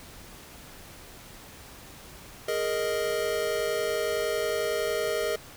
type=chord; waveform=square; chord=Ab suspended second; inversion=none; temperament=equal; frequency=415.3 / 466.2 / 622.3 Hz; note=Ab4 / Bb4 / Eb5; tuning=0 / 0 / 0 cents; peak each=-32 / -31 / -31 dBFS; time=2.48-5.36 s; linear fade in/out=5 ms; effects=pink hiss -47 dBFS RMS until 5.56 s